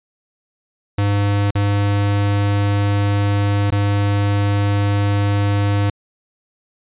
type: tone with dropouts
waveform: square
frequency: 101.4 Hz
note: G#2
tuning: 41 cents flat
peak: -15 dBFS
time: 0.98-5.9 s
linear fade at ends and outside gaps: 5 ms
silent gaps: 1.508-1.552 / 3.705-3.721 s
effects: resampled to 8000 Hz